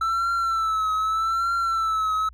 triangle tone with vibrato, 1325 Hz, E6, 9 cents sharp, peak -19 dBFS, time 0.01-2.29 s, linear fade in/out 5 ms, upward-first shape triangle, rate 0.82 Hz, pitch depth 68 cents each way, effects added 60 Hz sine -44 dBFS peak until 2.33 s

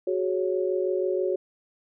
sine chord, F# suspended second, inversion none, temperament just, 370 / 416.2 / 555 Hz, F#4 / G#4 / C#5, 0 / +4 / +2 cents, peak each -25 / -30 / -29 dBFS, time 0.07-1.36 s, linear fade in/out 5 ms, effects none

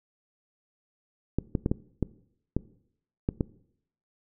clicks, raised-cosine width 3 ms, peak -12 dBFS, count 8, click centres 1.386 / 1.552 / 1.661 / 1.715 / 2.027 / 2.566 / 3.289 / 3.408 s, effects noise-tail reverb RT60 0.7 s tail -20 dB re dry

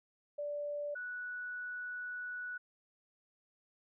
sine tone pair in turn, 584 / 1474.9 Hz, D5 / F#6, -10 / -6 cents, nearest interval octave + major third, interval 1604 cents, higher second, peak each -36 / -39 dBFS, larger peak first, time 0.38-0.95 / 0.95-2.58 s, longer second, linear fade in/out 10 ms, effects none

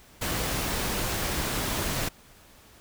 pink noise, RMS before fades -29 dBFS, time 0.21-2.09 s, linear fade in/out 10 ms, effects pink hiss -54 dBFS RMS until 2.8 s

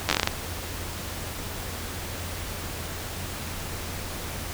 slowing click train, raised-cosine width 0.2 ms, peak -3 dBFS, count 9, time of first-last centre 0.09-0.274 s, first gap 10 ms, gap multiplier 1.23, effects added 86 Hz sine -38 dBFS peak until 4.53 s + pink hiss -35 dBFS RMS until 4.53 s

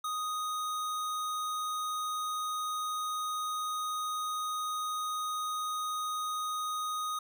square tone, 1244.5 Hz, D#6, in tune, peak -33 dBFS, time 0.04-7.19 s, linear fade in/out 5 ms, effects none

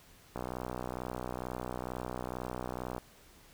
click train, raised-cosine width 1 ms, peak -23 dBFS, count 164, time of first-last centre 0.36-2.981 s, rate 62.2 Hz, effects pink hiss -59 dBFS RMS until 3.53 s

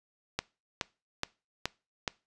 click train, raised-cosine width 0.2 ms, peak -12 dBFS, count 5, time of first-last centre 0.39-2.078 s, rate 2.37 Hz, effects noise-tail reverb RT60 0.3 s tail -22 dB re dry + resampled to 22050 Hz

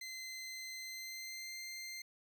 20% pulse tone with pitch glide, 2062 to 2092 Hz, C7 to C7, -26 to -1 cents, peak -39 dBFS, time 0.01-2.02 s, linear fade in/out 5 ms, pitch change +25 cents, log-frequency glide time 0.82-1.59 s, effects none

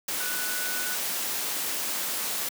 sine tone in noise, 1480 Hz, F#6, in tune, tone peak -34 dBFS, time 0.2-0.95 s, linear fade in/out 5 ms, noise white, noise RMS -30 dBFS, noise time 0.08-2.49 s, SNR -7 dB, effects high-pass 200 Hz 12 dB/octave

